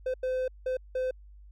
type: tone bursts at uneven times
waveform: triangle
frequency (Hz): 513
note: C5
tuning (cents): -34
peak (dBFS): -25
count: 4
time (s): 0.06-0.14 / 0.23-0.48 / 0.66-0.77 / 0.95-1.11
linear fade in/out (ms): 5
effects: added 50 Hz sine -48 dBFS peak until 1.51 s